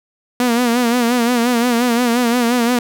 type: tone with vibrato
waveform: sawtooth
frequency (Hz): 240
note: B3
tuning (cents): -49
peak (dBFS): -9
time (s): 0.4-2.79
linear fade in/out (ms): 2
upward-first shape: sine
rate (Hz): 5.7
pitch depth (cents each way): 74
effects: none